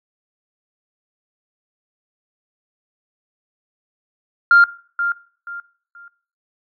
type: tone with echo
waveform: sine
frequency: 1396.9 Hz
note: F6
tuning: in tune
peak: -6 dBFS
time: 4.51-4.64 s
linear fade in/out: 2 ms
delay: 480 ms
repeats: 3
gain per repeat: -11 dB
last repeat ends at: 6.08 s
effects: noise-tail reverb RT60 0.5 s tail -20 dB re dry + tanh soft clip ceiling -3 dBFS